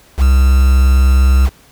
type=tone with quantisation; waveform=triangle; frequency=65.41 Hz; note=C2; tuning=in tune; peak=-4 dBFS; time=0.17-1.5 s; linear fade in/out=50 ms; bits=4; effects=pink hiss -46 dBFS RMS until 1.71 s